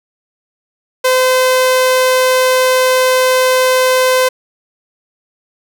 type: tone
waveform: sawtooth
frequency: 513 Hz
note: C5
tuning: 34 cents flat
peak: -5 dBFS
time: 1.04-4.29 s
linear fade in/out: 10 ms
effects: none